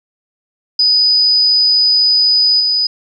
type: tone with level steps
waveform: sine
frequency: 4978 Hz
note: D#8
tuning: in tune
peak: -8 / -11 dBFS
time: 0.79-2.87 s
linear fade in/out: 5 ms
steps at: 2.6 s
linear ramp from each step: 2 ms
effects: none